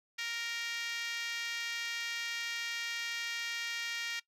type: tone with high-pass filter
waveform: 5% pulse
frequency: 466.2 Hz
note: A#4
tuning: in tune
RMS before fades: -38 dBFS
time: 0.18-4.2 s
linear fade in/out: 10 ms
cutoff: 1900 Hz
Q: 2
effects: noise-tail reverb RT60 0.1 s tail -20 dB re dry + low-pass 10000 Hz 12 dB/octave